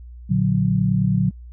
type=chord; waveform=sine; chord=Bb augmented; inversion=none; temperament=equal; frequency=116.54 / 146.83 / 185 Hz; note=Bb2 / D3 / F#3; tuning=0 / 0 / 0 cents; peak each=-21 / -21 / -19 dBFS; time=0.29-1.31 s; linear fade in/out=20 ms; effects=added 60 Hz sine -36 dBFS peak until 1.52 s